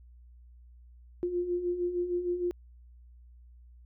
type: beating tone pair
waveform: sine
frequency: 348.1 / 354.6 Hz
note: F4 / F4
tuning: -6 / +26 cents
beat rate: 6.5 Hz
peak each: -36 / -29 dBFS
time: 1.23-2.51 s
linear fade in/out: 0 ms
effects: added 60 Hz sine -51 dBFS peak until 3.85 s